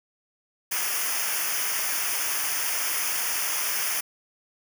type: noise with comb filter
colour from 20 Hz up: white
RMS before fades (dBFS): -27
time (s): 0.71-4.01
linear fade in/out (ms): 10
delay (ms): 0.25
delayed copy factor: -0.9
effects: none